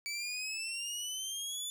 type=exponential sweep; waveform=20% pulse; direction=up; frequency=2294 to 3500 Hz; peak=-31 dBFS; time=0.06-1.7 s; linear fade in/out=0 ms; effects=none